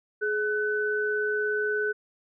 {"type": "tone pair together", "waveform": "sine", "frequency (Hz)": [421.7, 1502.8], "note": ["G#4", "F#6"], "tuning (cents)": [26, 26], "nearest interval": "octave + minor seventh", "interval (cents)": 2200, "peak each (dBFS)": -27, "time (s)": [0.21, 1.93], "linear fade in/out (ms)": 20, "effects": []}